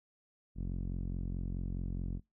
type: tone with low-pass filter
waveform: sawtooth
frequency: 44.71 Hz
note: F1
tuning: 41 cents sharp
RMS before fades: -37 dBFS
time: 0.55-2.21 s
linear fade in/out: 50 ms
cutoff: 220 Hz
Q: 1.5
effects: noise-tail reverb RT60 0.2 s tail -25 dB re dry